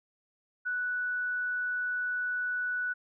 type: tone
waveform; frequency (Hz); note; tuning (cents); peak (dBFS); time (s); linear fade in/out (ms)
sine; 1480; F#6; 0; -29; 0.65-2.94; 20
effects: none